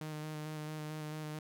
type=tone with vibrato; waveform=sawtooth; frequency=153.6 Hz; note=D#3; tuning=22 cents flat; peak=-36 dBFS; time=0.01-1.39 s; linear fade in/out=2 ms; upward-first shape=square; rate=4.5 Hz; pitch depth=15 cents each way; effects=none

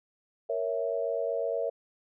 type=chord; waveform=sine; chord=A# diminished; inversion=none; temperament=equal; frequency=466.2 / 554.4 / 659.3 Hz; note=A#4 / C#5 / E5; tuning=0 / 0 / 0 cents; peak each=-32 dBFS; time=0.49-1.7 s; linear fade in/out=10 ms; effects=none

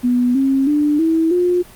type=tone with pitch steps; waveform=sine; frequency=246 / 269.8 / 295.9 / 324.6 / 356 Hz; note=B3 / C#4 / D4 / E4 / F4; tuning=-7 / -47 / +13 / -27 / +33 cents; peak=-12 dBFS; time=0.03-1.63 s; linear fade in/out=20 ms; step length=320 ms; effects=pink hiss -42 dBFS RMS until 1.75 s + Opus 32 kbps

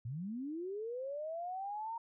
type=linear sweep; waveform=sine; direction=up; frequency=106.9 to 932.3 Hz; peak=-38 dBFS; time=0.05-1.98 s; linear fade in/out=5 ms; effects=none

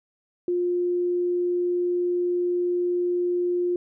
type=tone; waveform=sine; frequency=353.9 Hz; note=F4; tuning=23 cents sharp; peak=-21 dBFS; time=0.48-3.76 s; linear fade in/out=2 ms; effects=none

